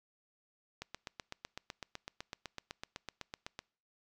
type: click train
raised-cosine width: 0.2 ms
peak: -24 dBFS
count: 23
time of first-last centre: 0.82-3.591 s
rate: 7.94 Hz
effects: noise-tail reverb RT60 0.5 s tail -26 dB re dry